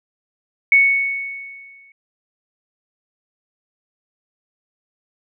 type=tone with exponential decay; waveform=sine; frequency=2217 Hz; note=C#7; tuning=in tune; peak=-7 dBFS; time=0.72-1.92 s; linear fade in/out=2 ms; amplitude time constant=260 ms; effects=none